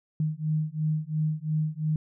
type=beating tone pair; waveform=sine; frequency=153.5 / 156.4 Hz; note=D#3 / D#3; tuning=-23 / +9 cents; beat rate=2.9 Hz; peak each=-28 dBFS; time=0.2-1.96 s; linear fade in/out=2 ms; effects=none